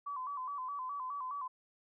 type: tone with vibrato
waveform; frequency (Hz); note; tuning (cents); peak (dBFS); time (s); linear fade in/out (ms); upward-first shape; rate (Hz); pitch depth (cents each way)
sine; 1081; C#6; -44; -37; 0.06-1.48; 10; square; 4.8; 98
effects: none